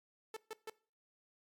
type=tone bursts; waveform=sawtooth; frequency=440 Hz; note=A4; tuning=in tune; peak=-38 dBFS; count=3; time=0.34-0.698 s; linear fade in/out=2 ms; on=26 ms; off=140 ms; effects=noise-tail reverb RT60 0.4 s tail -21 dB re dry + AAC 64 kbps